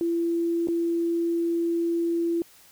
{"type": "tone with dropouts", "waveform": "sine", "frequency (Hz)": 337.7, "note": "E4", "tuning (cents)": 42, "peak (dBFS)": -22, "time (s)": [0.01, 2.42], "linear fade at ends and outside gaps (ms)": 1, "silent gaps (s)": [0.673, 0.685], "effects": ["white hiss -54 dBFS RMS until 2.71 s"]}